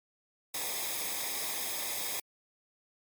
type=noise with comb filter; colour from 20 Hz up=white; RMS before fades=-35 dBFS; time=0.54-2.2 s; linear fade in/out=5 ms; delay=0.69 ms; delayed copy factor=-0.65; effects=MP3 96 kbps